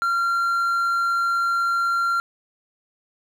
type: tone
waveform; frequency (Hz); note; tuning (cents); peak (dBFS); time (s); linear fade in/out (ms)
triangle; 1378; F6; -24; -17; 0.02-2.2; 0
effects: 9-bit